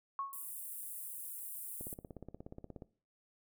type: tone with exponential decay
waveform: sine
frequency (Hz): 1100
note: C#6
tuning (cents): -14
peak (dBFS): -33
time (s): 0.19-0.5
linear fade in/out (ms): 1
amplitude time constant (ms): 66
type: high-pass noise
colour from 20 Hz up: pink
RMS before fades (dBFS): -45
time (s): 0.33-1.94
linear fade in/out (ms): 0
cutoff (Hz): 9100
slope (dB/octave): 48
type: click train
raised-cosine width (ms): 2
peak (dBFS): -33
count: 18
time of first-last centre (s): 1.81-2.822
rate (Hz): 16.8
effects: noise-tail reverb RT60 0.4 s tail -19 dB re dry